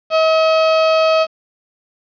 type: tone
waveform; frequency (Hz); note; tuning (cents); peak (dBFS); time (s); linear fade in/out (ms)
35% pulse; 639; D#5; +46; -9; 0.1-1.27; 50
effects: resampled to 11025 Hz + 7-bit

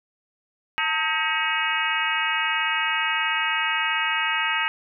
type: harmonic tone with a mistuned harmonic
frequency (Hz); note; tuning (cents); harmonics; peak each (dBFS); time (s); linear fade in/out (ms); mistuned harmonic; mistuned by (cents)
318.5; D#4; +41; 3 / 4 / 5 / 6 / 7 / 8 / 9; -29 / -29 / -29 / -29 / -29 / -29 / -29; 0.78-4.68; 0; 3; -97
effects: none

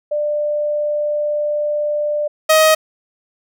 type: tone pair in turn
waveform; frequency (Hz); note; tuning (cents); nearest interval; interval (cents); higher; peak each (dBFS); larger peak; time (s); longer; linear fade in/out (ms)
sine / sawtooth; 594 / 629.3; D5 / D#5; +20 / +19; minor second; 99; second; -16 / -5; second; 0.11-2.28 / 2.49-2.75; first; 10
effects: none

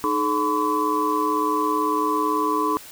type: tone cluster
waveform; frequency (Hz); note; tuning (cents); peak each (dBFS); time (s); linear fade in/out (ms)
sine; 307.5 / 429.1 / 1016 / 1134; D#4 / A4 / B5 / C#6; -20 / -43 / +49 / +39; -25 / -27 / -23 / -25; 0.04-2.77; 0
effects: white hiss -42 dBFS RMS until 2.91 s

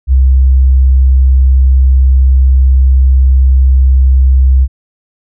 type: tone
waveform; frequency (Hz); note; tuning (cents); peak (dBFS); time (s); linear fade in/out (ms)
sine; 65.41; C2; 0; -3; 0.07-4.68; 50
effects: none

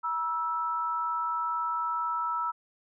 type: tone pair together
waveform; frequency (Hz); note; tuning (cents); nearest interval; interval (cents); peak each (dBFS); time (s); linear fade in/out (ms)
sine; 960 / 1317.9; B5 / E6; -49 / -1; perfect fourth; 548; -32 / -29; 0.03-2.52; 20
effects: none

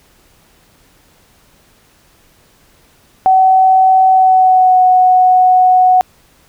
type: tone with pitch glide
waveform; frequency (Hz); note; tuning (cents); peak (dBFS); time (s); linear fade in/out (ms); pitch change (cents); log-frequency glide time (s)
sine; 756 to 737.9; F#5 to F#5; +37 to -5; -5; 3.26-6.01; 0; -42; 4.1-4.81
effects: pink hiss -50 dBFS RMS until 6.48 s

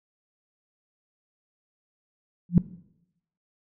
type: tone with exponential growth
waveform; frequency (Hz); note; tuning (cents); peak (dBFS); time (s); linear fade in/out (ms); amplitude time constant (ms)
sine; 174.61; F3; 0; -8; 2.49-2.58; 2; 18
effects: noise-tail reverb RT60 0.8 s tail -18 dB re dry

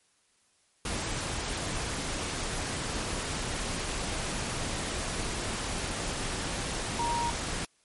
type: tone in noise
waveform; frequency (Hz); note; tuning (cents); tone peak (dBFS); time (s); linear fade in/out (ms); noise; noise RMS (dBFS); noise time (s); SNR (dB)
sine; 942; A#5; +18; -28; 6.99-7.3; 2; pink; -33; 0.85-7.65; +2
effects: white hiss -68 dBFS RMS until 7.84 s + MP3 48 kbps

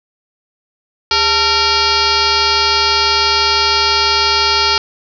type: tone with frequency modulation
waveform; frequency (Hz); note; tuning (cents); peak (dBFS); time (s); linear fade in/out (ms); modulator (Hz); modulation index
sine; 2807; F7; +8; -10; 1.11-4.78; 2; 480; 4.7
effects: none

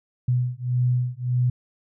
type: beating tone pair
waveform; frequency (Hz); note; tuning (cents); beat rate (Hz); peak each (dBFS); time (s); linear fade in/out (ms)
sine; 123.47 / 125.17; B2 / B2; 0 / +24; 1.7; -23 / -23; 0.28-1.5; 5
effects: none

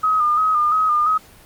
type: tone with vibrato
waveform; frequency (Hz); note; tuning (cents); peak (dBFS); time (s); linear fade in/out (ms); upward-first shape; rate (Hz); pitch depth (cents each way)
sine; 1239; D#6; -8; -14; 0.03-1.18; 10; square; 2.9; 41
effects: pink hiss -47 dBFS RMS until 1.45 s + Opus 48 kbps

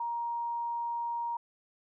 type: tone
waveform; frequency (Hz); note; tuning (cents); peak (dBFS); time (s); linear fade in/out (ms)
sine; 940; A#5; +14; -31; 0-1.37; 5
effects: none

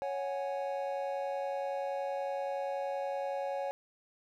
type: chord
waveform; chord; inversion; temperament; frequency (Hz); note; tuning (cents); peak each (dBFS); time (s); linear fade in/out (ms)
triangle; C# suspended fourth; none; equal; 554.4 / 740 / 830.6; C#5 / F#5 / G#5; 0 / 0 / 0; -33 / -38 / -38; 0.02-3.71; 0
effects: none

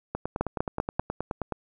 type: two click trains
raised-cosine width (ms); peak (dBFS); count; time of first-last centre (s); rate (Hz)
1; -10 / -15; 4 / 14; 0.41-0.996 / 0.15-1.523; 5.12 / 9.47
effects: none

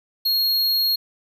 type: tone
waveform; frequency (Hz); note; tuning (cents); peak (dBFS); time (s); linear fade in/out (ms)
square; 4280; C8; +38; -18; 0.25-0.96; 10
effects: none

